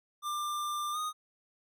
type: tone with pitch glide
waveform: square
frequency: 1191 to 1239.4 Hz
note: D6 to D#6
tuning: +24 to -7 cents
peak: -33 dBFS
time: 0.22-1.13 s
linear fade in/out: 50 ms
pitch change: +69 cents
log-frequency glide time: 0.92-0.98 s
effects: none